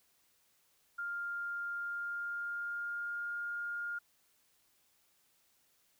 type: tone with pitch glide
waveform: sine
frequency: 1401 to 1414 Hz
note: F6 to F6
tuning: +5 to +21 cents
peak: -36 dBFS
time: 0.98-3.99 s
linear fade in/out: 10 ms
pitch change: +16 cents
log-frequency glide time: 1.71-3.34 s
effects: white hiss -72 dBFS RMS until 5.99 s